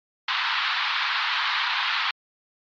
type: band-pass noise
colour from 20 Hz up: pink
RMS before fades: -25 dBFS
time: 0.28-2.11 s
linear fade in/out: 5 ms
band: 930 to 4300 Hz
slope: 48 dB/octave
effects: MP3 48 kbps